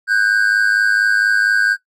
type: tone pair together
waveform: triangle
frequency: 1495.7 / 1600 Hz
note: F#6 / G6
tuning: +18 / +35 cents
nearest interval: minor second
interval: 117 cents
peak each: -13 dBFS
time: 0.07-1.77 s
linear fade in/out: 50 ms
effects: noise-tail reverb RT60 0.1 s tail -17 dB re dry